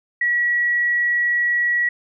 sine tone, 1926 Hz, B6, 44 cents flat, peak -16 dBFS, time 0.21-1.89 s, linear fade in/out 5 ms, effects none

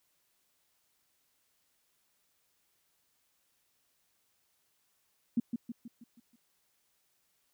sine tone with echo, 235.3 Hz, A#3, 16 cents sharp, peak -24 dBFS, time 5.37-5.4 s, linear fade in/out 5 ms, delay 160 ms, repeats 6, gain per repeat -6 dB, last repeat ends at 6.36 s, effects white hiss -75 dBFS RMS until 7.53 s

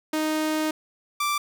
sawtooth tone pair in turn, 310.6 / 1172.7 Hz, D#4 / D6, -3 / -3 cents, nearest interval octave + major seventh, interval 2300 cents, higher second, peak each -19 dBFS, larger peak neither, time 0.13-0.71 / 1.2-1.38 s, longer first, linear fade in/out 5 ms, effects none

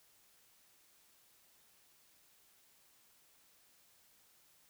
silence, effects white hiss -68 dBFS RMS until 4.69 s

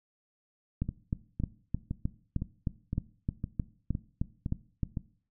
two click trains, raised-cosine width 5 ms, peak -17 / -20 dBFS, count 14 / 9, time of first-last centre 0.82-4.832 / 0.89-4.972 s, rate 3.24 / 1.96 Hz, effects noise-tail reverb RT60 0.5 s tail -18 dB re dry

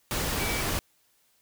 sine tone in noise, 2297 Hz, D7, 39 cents flat, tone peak -34 dBFS, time 0.4-0.61 s, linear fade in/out 0 ms, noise pink, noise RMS -29 dBFS, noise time 0.11-0.79 s, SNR -8 dB, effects white hiss -67 dBFS RMS until 1.41 s

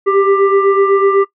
sine tone with frequency modulation, 392 Hz, G4, in tune, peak -8 dBFS, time 0.06-1.25 s, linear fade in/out 20 ms, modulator 792 Hz, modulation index 1, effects noise-tail reverb RT60 0.1 s tail -19 dB re dry

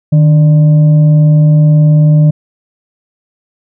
sine tone with frequency modulation, 153.1 Hz, D#3, 28 cents flat, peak -3 dBFS, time 0.12-2.31 s, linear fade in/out 10 ms, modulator 439 Hz, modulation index 0.23, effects none

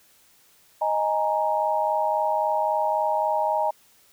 sine chord, D# suspended fourth, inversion none, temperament just, 622.3 / 829.7 / 933.4 Hz, D#5 / G#5 / A#5, 0 / -2 / +2 cents, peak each -25 dBFS, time 0.81-3.71 s, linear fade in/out 10 ms, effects white hiss -58 dBFS RMS until 4.12 s

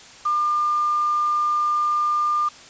sine tone with quantisation, 1200 Hz, D6, 37 cents sharp, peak -18 dBFS, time 0.25-2.49 s, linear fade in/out 10 ms, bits 6, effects white hiss -44 dBFS RMS until 2.69 s + resampled to 16000 Hz

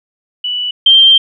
sine tone pair in turn, 2960 / 3156 Hz, F#7 / G7, 0 / +11 cents, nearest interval minor second, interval 111 cents, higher second, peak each -15 / -3 dBFS, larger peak second, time 0.44-0.71 / 0.86-1.18 s, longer second, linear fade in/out 5 ms, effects none

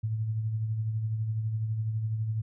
sine tone with tremolo, 110 Hz, A2, in tune, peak -25 dBFS, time 0.03-2.42 s, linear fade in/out 10 ms, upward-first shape triangle, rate 12 Hz, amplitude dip 50%, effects none

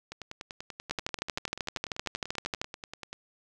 two click trains, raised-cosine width 0.2 ms, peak -13 / -22 dBFS, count 23 / 32, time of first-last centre 0.91-2.615 / 0.12-3.13 s, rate 12.9 / 10.3 Hz, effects none

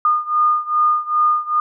sine beating tone pair, 1219 / 1221.5 Hz, D#6 / D#6, -36 / -32 cents, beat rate 2.5 Hz, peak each -16 / -18 dBFS, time 0.05-1.6 s, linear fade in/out 2 ms, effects none

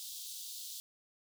pink high-pass noise, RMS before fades -45 dBFS, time 0-0.8 s, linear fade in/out 0 ms, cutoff 3400 Hz, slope 48 dB/octave, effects none

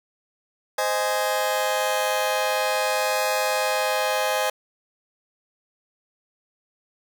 sawtooth chord, Ab major, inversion first, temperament just, 519.1 / 623 / 830.6 Hz, C5 / Eb5 / Ab5, -14 / +2 / 0 cents, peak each -22 dBFS, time 0.78-4.5 s, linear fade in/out 5 ms, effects none

